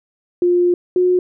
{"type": "tone pair in turn", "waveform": "sine", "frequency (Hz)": [353.4, 362.3], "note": ["F4", "F#4"], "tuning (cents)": [21, -36], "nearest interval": "unison", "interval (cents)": 43, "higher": "second", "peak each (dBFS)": -11, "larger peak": "neither", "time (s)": [[0.42, 0.74], [0.96, 1.19]], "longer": "first", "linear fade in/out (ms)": 2, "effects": []}